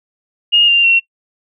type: tone with pitch steps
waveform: sine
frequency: 2848 / 2788 / 2729 Hz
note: F7 / F7 / F7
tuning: +33 / -4 / -41 cents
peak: -7 dBFS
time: 0.52-1 s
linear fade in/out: 20 ms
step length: 160 ms
effects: noise-tail reverb RT60 0.1 s tail -20 dB re dry